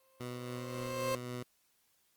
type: tone with exponential growth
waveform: 30% pulse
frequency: 528 Hz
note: C5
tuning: 16 cents sharp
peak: -28 dBFS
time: 0-1.15 s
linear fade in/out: 1 ms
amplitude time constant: 250 ms
type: tone with tremolo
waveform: 15% pulse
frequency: 123.47 Hz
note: B2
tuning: in tune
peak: -32 dBFS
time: 0.2-1.43 s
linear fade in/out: 5 ms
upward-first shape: triangle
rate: 3.7 Hz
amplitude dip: 30%
effects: white hiss -73 dBFS RMS until 2.16 s + Opus 32 kbps